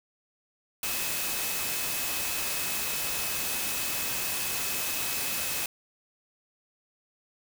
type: tone in noise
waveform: sine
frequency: 2570 Hz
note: E7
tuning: 45 cents flat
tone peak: -39 dBFS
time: 0.83-5.66 s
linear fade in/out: 2 ms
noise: white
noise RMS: -31 dBFS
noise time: 0.83-5.66 s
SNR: -11 dB
effects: none